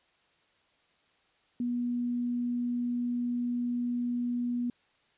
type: tone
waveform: sine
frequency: 242.4 Hz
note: B3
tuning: 32 cents flat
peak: -28 dBFS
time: 1.6-4.7 s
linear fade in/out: 2 ms
effects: white hiss -68 dBFS RMS until 5.17 s + resampled to 8000 Hz